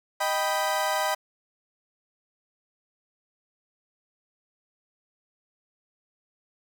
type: chord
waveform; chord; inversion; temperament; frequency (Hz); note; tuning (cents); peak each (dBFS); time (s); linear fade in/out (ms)
30% pulse; Eb augmented; none; equal; 622.3 / 784 / 987.8; Eb5 / G5 / B5; 0 / 0 / 0; -26; 0.2-1.15; 10
effects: none